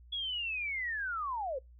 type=linear sweep; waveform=sine; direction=down; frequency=3387 to 489.4 Hz; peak=-33 dBFS; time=0.12-1.59 s; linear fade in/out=10 ms; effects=noise-tail reverb RT60 0.2 s tail -26 dB re dry + added 60 Hz sine -53 dBFS peak until 1.79 s